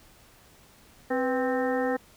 harmonic tone with a mistuned harmonic, 261.6 Hz, C4, in tune, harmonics 1 / 2 / 3 / 4 / 5 / 6 / 7, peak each -29 / -27 / -32 / -41 / -39 / -41 / -35 dBFS, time 1.1-1.97 s, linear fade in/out 10 ms, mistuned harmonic 2, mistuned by -82 cents, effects pink hiss -56 dBFS RMS until 2.16 s

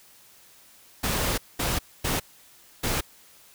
pink noise bursts at uneven times, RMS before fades -26 dBFS, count 4, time 1.03-1.38 / 1.59-1.79 / 2.04-2.2 / 2.83-3.01 s, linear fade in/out 10 ms, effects white hiss -54 dBFS RMS until 3.54 s

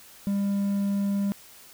triangle tone, 199.8 Hz, G3, 33 cents sharp, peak -21 dBFS, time 0.27-1.32 s, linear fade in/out 0 ms, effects white hiss -50 dBFS RMS until 1.73 s

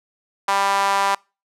sawtooth tone with high-pass filter, 197.6 Hz, G3, 14 cents sharp, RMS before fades -19 dBFS, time 0.48-1.15 s, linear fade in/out 5 ms, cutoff 920 Hz, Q 3.5, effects noise-tail reverb RT60 0.3 s tail -26 dB re dry + low-pass 10000 Hz 12 dB/octave

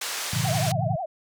white band-pass noise, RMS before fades -31 dBFS, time 0.01-0.72 s, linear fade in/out 5 ms, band 540 to 7500 Hz, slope 12 dB/octave
sine chord, G# diminished seventh, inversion none, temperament equal with one note detuned, 103.83 / 120.93 / 146.83 / 174.61 Hz, G#2 / B2 / D3 / F3, 0 / -36 / 0 / 0 cents, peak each -31 / -27 / -28 / -31 dBFS, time 0.33-0.96 s, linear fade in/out 5 ms
sine tone with vibrato, 696 Hz, F5, 6 cents flat, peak -27 dBFS, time 0.44-1.06 s, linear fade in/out 10 ms, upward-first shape triangle, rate 11 Hz, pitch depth 230 cents each way
effects none

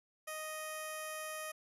15% pulse tone with low-pass filter, 622.3 Hz, D#5, in tune, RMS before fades -43 dBFS, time 0.27-1.52 s, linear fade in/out 10 ms, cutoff 12000 Hz, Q 4.9, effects none

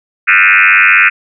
sine tone with frequency modulation, 1974 Hz, B6, 1 cent flat, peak -4 dBFS, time 0.27-1.1 s, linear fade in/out 20 ms, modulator 95.9 Hz, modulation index 6.5, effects none

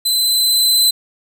sawtooth tone with level ramp, 4042 Hz, B7, 39 cents sharp, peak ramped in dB -11 to -7 dBFS, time 0.05-0.91 s, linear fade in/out 10 ms, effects none

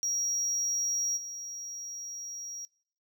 triangle tone with level steps, 5670 Hz, F8, 25 cents sharp, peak -27 / -37 dBFS, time 0.03-2.65 s, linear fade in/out 0 ms, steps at 1.16 s, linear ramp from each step 20 ms, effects noise-tail reverb RT60 0.5 s tail -22 dB re dry

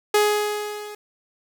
sawtooth tone with level ramp, 418.3 Hz, G#4, 12 cents sharp, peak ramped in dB -10 to -31 dBFS, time 0.14-0.95 s, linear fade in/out 5 ms, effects 8-bit

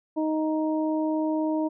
harmonic tone, 312.1 Hz, D#4, 5 cents sharp, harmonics 1 / 2 / 3, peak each -24 / -30 / -34 dBFS, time 0.16-1.69 s, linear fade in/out 20 ms, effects none

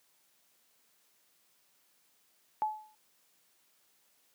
sine tone with exponential decay, 859 Hz, A5, 42 cents flat, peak -25 dBFS, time 2.62-2.95 s, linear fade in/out 0 ms, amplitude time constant 70 ms, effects white hiss -70 dBFS RMS until 4.34 s + high-pass 150 Hz 12 dB/octave

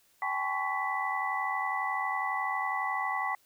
sine tone cluster, 780 / 852 / 1030 / 1120 / 1980 Hz, G5 / G#5 / C6 / C#6 / B6, -9 / +44 / -28 / +18 / +4 cents, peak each -35 / -36 / -39 / -34 / -34 dBFS, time 0.22-3.35 s, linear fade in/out 2 ms, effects white hiss -66 dBFS RMS until 3.45 s

